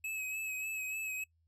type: tone with vibrato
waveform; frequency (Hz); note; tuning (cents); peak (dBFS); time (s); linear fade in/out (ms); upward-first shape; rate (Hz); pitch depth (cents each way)
square; 2569; E7; -45; -37; 0.04-1.24; 5; sine; 3.4; 32
effects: noise-tail reverb RT60 0.1 s tail -23 dB re dry + added 82 Hz sine -70 dBFS peak until 1.47 s